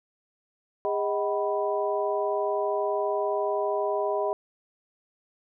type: tone cluster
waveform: sine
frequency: 408 / 627 / 759 / 986 Hz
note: G#4 / D#5 / F#5 / B5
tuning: -31 / +13 / +44 / -3 cents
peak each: -28 / -28 / -33 / -32 dBFS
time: 0.85-4.33 s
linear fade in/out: 0 ms
effects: none